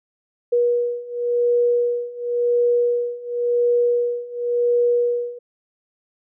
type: beating tone pair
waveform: sine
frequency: 480.7 / 481.63 Hz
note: B4 / B4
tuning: -47 / -43 cents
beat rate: 0.93 Hz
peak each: -21 / -19 dBFS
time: 0.52-5.39 s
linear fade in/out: 10 ms
effects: none